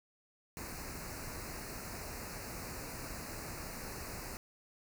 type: band-stop noise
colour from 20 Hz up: pink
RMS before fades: -44 dBFS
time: 0.57-4.37 s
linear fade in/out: 0 ms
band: 2700 to 4100 Hz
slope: 96 dB/octave
effects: none